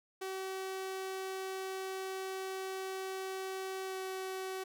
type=tone with pitch glide; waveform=sawtooth; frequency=380.6 to 378.2 Hz; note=F#4 to F#4; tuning=+49 to +38 cents; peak=-34 dBFS; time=0.21-4.64 s; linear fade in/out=10 ms; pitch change=-11 cents; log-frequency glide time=3.85-3.96 s; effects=none